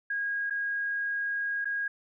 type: tone with dropouts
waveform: sine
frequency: 1637 Hz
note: G#6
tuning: 25 cents flat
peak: -28 dBFS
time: 0.1-1.88 s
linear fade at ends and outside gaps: 5 ms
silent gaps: 0.499-0.506 / 1.646-1.654 s
effects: none